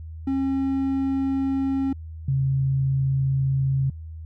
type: tone pair in turn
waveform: triangle / sine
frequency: 270 / 135 Hz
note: C#4 / C#3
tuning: -45 / -45 cents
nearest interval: octave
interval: 1200 cents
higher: first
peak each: -19 dBFS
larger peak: neither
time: 0.27-1.93 / 2.28-3.9 s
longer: first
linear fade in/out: 5 ms
effects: added 80 Hz sine -34 dBFS peak until 4.25 s